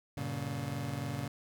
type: chord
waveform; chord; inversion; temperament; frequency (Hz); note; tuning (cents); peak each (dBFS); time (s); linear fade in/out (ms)
30% pulse; G diminished; none; just; 98 / 117.6 / 141.12; G2 / Bb2 / Db3; 0 / +16 / +31; -40 / -37 / -35; 0.17-1.28; 5
effects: none